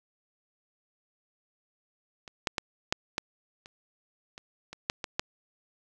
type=clicks; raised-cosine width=0.2 ms; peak=-26 / -9 / -11 / -7 / -11 / -29 / -26 / -24 / -9 / -16 / -9 dBFS; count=11; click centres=2.278 / 2.472 / 2.582 / 2.925 / 3.181 / 3.659 / 4.379 / 4.73 / 4.899 / 5.042 / 5.195 s; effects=none